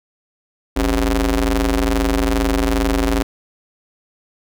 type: ring-modulated tone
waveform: sawtooth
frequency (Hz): 114.8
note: A#2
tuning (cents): -26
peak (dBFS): -8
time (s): 0.76-3.23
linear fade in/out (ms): 10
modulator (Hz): 161
effects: none